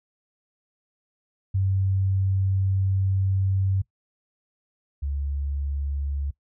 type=tone pair in turn; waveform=sine; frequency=96.1 / 70.43 Hz; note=G2 / C#2; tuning=-34 / +28 cents; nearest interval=perfect fourth; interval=538 cents; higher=first; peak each=-20 / -25 dBFS; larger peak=first; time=1.54-3.82 / 5.02-6.31 s; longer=first; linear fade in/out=10 ms; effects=noise-tail reverb RT60 0.1 s tail -19 dB re dry